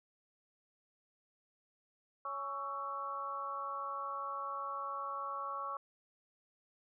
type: harmonic tone with a mistuned harmonic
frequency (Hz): 278.7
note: C#4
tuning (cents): +9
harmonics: 2 / 3 / 4 / 5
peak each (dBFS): -48 / -50 / -39 / -44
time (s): 2.25-5.77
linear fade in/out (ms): 2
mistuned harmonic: 5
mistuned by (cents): -84
effects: none